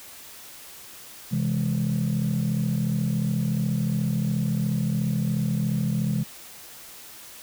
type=chord; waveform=sine; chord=C augmented; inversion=none; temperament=equal; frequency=130.81 / 164.81 / 207.7 Hz; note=C3 / E3 / G#3; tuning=0 / 0 / 0 cents; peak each=-25 dBFS; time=1.31-6.24 s; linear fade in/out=20 ms; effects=tanh soft clip ceiling -17 dBFS + white hiss -44 dBFS RMS until 7.42 s